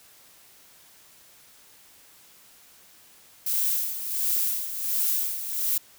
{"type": "noise with tremolo", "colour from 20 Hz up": "violet", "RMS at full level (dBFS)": -24, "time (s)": [3.46, 5.78], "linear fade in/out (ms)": 5, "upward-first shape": "sine", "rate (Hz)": 1.4, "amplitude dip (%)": 65, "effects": ["white hiss -54 dBFS RMS until 5.98 s"]}